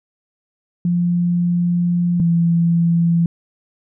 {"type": "tone pair in turn", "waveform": "sine", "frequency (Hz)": [174.5, 168.95], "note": ["F3", "E3"], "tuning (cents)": [-1, 43], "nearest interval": "minor second", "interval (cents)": 56, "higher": "first", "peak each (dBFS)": [-14, -12], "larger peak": "second", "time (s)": [[0.85, 2.2], [2.2, 3.26]], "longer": "first", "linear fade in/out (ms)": 2, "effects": []}